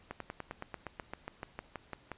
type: slowing click train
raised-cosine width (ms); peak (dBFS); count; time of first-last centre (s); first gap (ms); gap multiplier
0.5; -24; 16; 0.11-2.117; 93; 1.05
effects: pink hiss -62 dBFS RMS until 2.17 s + resampled to 8000 Hz